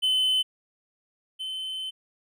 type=tone pair in turn; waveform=triangle; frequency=3042 / 3063 Hz; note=F#7 / G7; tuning=+47 / -41 cents; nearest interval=unison; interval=12 cents; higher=second; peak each=-19 / -29 dBFS; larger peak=first; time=0.02-0.43 / 1.39-1.91 s; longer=second; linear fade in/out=20 ms; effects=none